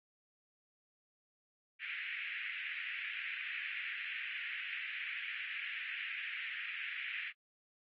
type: band-pass noise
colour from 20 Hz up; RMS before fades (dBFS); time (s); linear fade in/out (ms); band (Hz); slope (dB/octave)
white; -42; 1.79-7.33; 50; 1700 to 2700; 48
effects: AAC 32 kbps